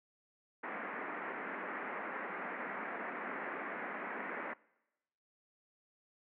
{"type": "band-pass noise", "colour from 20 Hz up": "white", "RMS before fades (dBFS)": -42, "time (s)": [0.63, 4.54], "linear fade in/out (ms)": 10, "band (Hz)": [190, 2100], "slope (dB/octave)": 48, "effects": ["noise-tail reverb RT60 1.0 s tail -24 dB re dry"]}